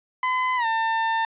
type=tone with pitch glide; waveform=30% pulse; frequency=1016 to 899.9 Hz; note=B5 to A5; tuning=+49 to +39 cents; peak=-18 dBFS; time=0.23-1.25 s; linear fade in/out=2 ms; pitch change=-210 cents; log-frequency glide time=0.56-0.66 s; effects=resampled to 8000 Hz + 9-bit